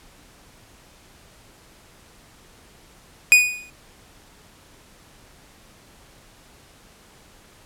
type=tone with exponential decay; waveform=45% pulse; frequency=2473 Hz; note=D#7; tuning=11 cents flat; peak=-6 dBFS; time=3.32-3.7 s; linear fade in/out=0 ms; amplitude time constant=82 ms; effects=pink hiss -51 dBFS RMS until 7.65 s + low-pass 12000 Hz 12 dB/octave